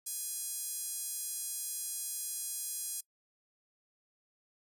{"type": "tone with high-pass filter", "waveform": "5% pulse", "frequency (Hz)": 829, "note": "G#5", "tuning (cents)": -3, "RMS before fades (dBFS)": -39, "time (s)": [0.06, 3.01], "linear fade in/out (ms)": 10, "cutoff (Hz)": 8500, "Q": 0.93, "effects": ["noise-tail reverb RT60 0.1 s tail -23 dB re dry"]}